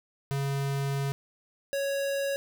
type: tone pair in turn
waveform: square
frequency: 138.7 / 554.8 Hz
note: C#3 / C#5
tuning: +1 / +1 cents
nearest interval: 2 octaves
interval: 2400 cents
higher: second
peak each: -28 dBFS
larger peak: neither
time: 0.31-1.12 / 1.73-2.36 s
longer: first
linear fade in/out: 0 ms
effects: none